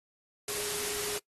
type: tone in noise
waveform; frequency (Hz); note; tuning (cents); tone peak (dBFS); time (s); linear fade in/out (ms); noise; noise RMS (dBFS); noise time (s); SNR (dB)
sine; 415.3; G#4; 0; -40; 0.48-1.18; 2; white; -34; 0.48-1.18; -9
effects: noise-tail reverb RT60 0.1 s tail -21 dB re dry + AAC 32 kbps